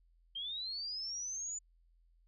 sine linear sweep, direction up, 3126 to 7040 Hz, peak -38 dBFS, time 0.35-1.59 s, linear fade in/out 10 ms, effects added 42 Hz sine -65 dBFS peak until 2.27 s

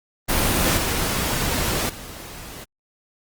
pink noise with level steps, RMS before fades -19 / -23 / -37 dBFS, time 0.28-2.65 s, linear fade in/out 20 ms, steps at 0.77 / 1.89 s, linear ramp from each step 2 ms, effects Opus 24 kbps

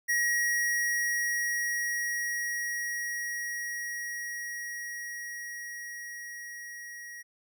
square tone with level ramp, 1900 Hz, A#6, 33 cents sharp, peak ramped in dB -25 to -42 dBFS, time 0.08-7.23 s, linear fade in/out 20 ms, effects none

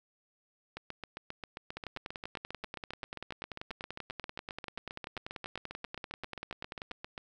two click trains, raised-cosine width 0.3 ms, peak -23 / -24 dBFS, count 54 / 49, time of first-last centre 1.77-6.916 / 0.77-7.179 s, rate 10.3 / 7.49 Hz, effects none

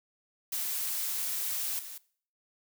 blue noise with level steps, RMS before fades -33 / -43 dBFS, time 0.52-1.98 s, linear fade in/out 5 ms, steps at 1.79 s, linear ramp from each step 2 ms, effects noise-tail reverb RT60 0.5 s tail -20 dB re dry

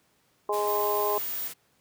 harmonic tone, 207.7 Hz, G#3, in tune, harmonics 2 / 3 / 4 / 5, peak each -28 / -32 / -31 / -30 dBFS, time 0.49-1.18 s, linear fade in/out 2 ms
white noise, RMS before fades -40 dBFS, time 0.52-1.54 s, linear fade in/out 20 ms
sine tone, 15070 Hz, A#9, 18 cents sharp, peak -30 dBFS, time 0.67-1.48 s, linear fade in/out 5 ms
effects pink hiss -67 dBFS RMS until 1.8 s + high-pass 100 Hz 12 dB/octave

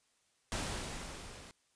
pink noise with level ramp, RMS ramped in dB -36 to -52 dBFS, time 0.52-1.51 s, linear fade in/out 0 ms, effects white hiss -74 dBFS RMS until 1.75 s + resampled to 22050 Hz

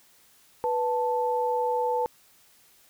sine tone pair together, 491.9 / 880 Hz, B4 / A5, -7 / 0 cents, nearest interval minor seventh, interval 1007 cents, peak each -26 dBFS, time 0.64-2.06 s, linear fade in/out 0 ms, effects white hiss -59 dBFS RMS until 2.89 s

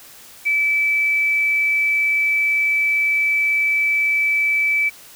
sine tone, 2309 Hz, D7, 30 cents flat, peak -15 dBFS, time 0.45-4.9 s, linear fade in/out 20 ms, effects white hiss -43 dBFS RMS until 5.15 s

